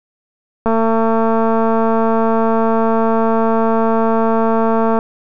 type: click train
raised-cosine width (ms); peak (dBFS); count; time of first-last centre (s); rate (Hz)
1; -3; 975; 0.66-4.989; 225
effects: none